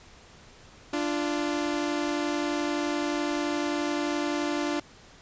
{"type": "tone pair together", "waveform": "sawtooth", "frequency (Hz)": [293.7, 345.3], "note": ["D4", "F4"], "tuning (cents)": [0, -20], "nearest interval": "minor third", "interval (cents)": 280, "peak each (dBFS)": [-24, -27], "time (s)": [0.93, 4.8], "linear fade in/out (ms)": 5, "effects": ["pink hiss -52 dBFS RMS until 5.21 s", "resampled to 16000 Hz"]}